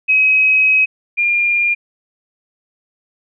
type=tone pair in turn; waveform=sine; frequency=2542 / 2406 Hz; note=D#7 / D7; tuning=+36 / +41 cents; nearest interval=minor second; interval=95 cents; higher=first; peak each=-9 / -12 dBFS; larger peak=first; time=0.08-0.86 / 1.17-1.75 s; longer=first; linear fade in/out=20 ms; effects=none